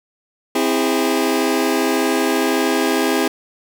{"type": "chord", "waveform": "sawtooth", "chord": "C augmented", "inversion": "none", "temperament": "just", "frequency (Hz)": [261.6, 327, 408.8], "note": ["C4", "E4", "G#4"], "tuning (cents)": [0, -14, -27], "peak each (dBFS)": -16, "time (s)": [0.55, 3.28], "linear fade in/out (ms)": 5, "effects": []}